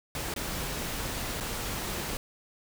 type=noise with dropouts; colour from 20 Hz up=pink; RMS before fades=-34 dBFS; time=0.15-2.17 s; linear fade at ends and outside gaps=1 ms; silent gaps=0.339-0.362 / 1.402-1.407 s; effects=none